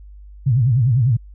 sine tone with vibrato, 123.4 Hz, B2, 1 cent flat, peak -12 dBFS, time 0.46-1.17 s, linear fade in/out 10 ms, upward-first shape sine, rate 10 Hz, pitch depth 210 cents each way, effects added 50 Hz sine -37 dBFS peak until 1.34 s

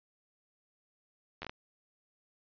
slowing click train, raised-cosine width 0.3 ms, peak -24 dBFS, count 5, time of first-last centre 1.42-1.495 s, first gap 11 ms, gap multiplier 1.37, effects resampled to 11025 Hz

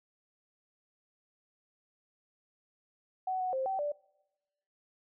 sine tone with pitch steps, 749 / 739 / 527 / 769 / 586 Hz, F#5 / F#5 / C5 / G5 / D5, +21 / -2 / +12 / -33 / -4 cents, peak -30 dBFS, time 3.27-3.92 s, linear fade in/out 5 ms, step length 130 ms, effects noise-tail reverb RT60 1.0 s tail -25 dB re dry

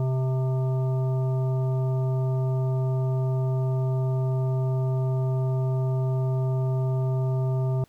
harmonic tone with a mistuned harmonic, 130.2 Hz, C3, 8 cents flat, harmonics 1 / 3 / 5 / 7 / 9, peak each -22 / -34 / -36 / -43 / -47 dBFS, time 0-7.84 s, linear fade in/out 2 ms, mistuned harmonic 9, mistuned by +26 cents, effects pink hiss -62 dBFS RMS until 7.88 s

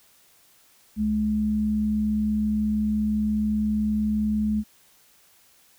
sine tone pair together, 67.3 / 213.1 Hz, C2 / G#3, +49 / +45 cents, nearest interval octave + minor sixth, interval 1996 cents, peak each -32 / -21 dBFS, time 0.96-4.64 s, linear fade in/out 50 ms, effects white hiss -58 dBFS RMS until 5.78 s

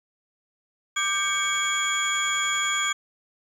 sine tone cluster, 1186 / 1578 / 2245 / 3294 / 6970 Hz, D6 / G6 / C#7 / G#7 / A8, +17 / +11 / +21 / -15 / -17 cents, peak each -28 dBFS, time 0.96-2.93 s, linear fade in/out 10 ms, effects tanh soft clip ceiling -15 dBFS + 9-bit

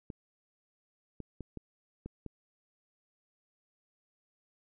clicks, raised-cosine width 3 ms, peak -28 dBFS, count 6, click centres 0.102 / 1.203 / 1.407 / 1.573 / 2.06 / 2.263 s, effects none

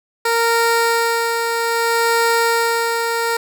15% pulse tone with tremolo, 462.9 Hz, A#4, 12 cents flat, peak -7 dBFS, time 0.25-3.37 s, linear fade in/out 5 ms, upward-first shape sine, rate 0.62 Hz, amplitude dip 40%, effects none

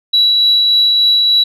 sine tone with tremolo, 3918 Hz, B7, 15 cents flat, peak -6 dBFS, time 0.13-1.44 s, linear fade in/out 10 ms, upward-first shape triangle, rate 3.4 Hz, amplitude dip 25%, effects tanh soft clip ceiling -2 dBFS

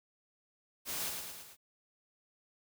white noise with echo, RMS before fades -38 dBFS, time 0.85-1.13 s, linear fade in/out 50 ms, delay 110 ms, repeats 4, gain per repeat -4 dB, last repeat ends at 1.57 s, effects none

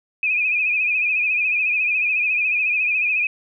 sine tone with vibrato, 2489 Hz, D#7, in tune, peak -17 dBFS, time 0.23-3.27 s, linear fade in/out 2 ms, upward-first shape sine, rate 14 Hz, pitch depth 66 cents each way, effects none

